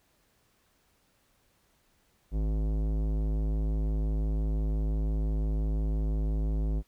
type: tone with tanh clipping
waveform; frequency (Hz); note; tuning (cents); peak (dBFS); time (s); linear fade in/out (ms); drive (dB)
sine; 52.9; G#1; +33; -28; 2.31-6.83; 50; 17
effects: pink hiss -69 dBFS RMS until 6.87 s